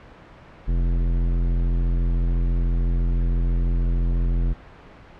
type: tone with tanh clipping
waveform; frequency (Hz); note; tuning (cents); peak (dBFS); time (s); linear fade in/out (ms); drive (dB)
sine; 43.03; F1; -25; -20; 0.67-4.54; 20; 15
effects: pink hiss -45 dBFS RMS until 5.19 s + low-pass 2000 Hz 12 dB/octave